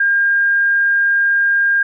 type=tone; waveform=sine; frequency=1609 Hz; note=G6; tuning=45 cents sharp; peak=-11 dBFS; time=0-1.83 s; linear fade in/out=5 ms; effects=none